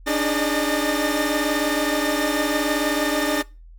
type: tone cluster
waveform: sawtooth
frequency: 287.1 / 306.3 / 413.4 / 606 / 1812 Hz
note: D4 / D#4 / G#4 / D#5 / A#6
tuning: -39 / -27 / -8 / -46 / -50 cents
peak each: -20 / -22 / -26 / -23 / -25 dBFS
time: 0.06-3.43 s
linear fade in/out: 20 ms
effects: noise-tail reverb RT60 0.3 s tail -23 dB re dry + added 41 Hz sine -41 dBFS peak until 3.78 s